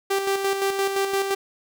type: tone with tremolo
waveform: sawtooth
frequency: 392 Hz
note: G4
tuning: in tune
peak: -16 dBFS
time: 0.1-1.35 s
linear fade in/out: 10 ms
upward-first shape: square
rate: 5.8 Hz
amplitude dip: 45%
effects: none